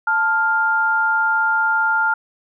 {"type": "tone pair together", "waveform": "sine", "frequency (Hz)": [882.6, 1401], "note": ["A5", "F6"], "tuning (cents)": [5, 5], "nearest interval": "minor sixth", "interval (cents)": 800, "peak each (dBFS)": [-20, -16], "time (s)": [0.07, 2.14], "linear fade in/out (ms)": 5, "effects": []}